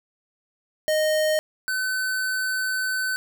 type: tone pair in turn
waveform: square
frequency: 619 / 1518 Hz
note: D#5 / F#6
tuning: -9 / +44 cents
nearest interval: octave + major third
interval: 1553 cents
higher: second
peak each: -20 / -24 dBFS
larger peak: first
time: 0.88-1.39 / 1.68-3.16 s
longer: second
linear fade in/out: 0 ms
effects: none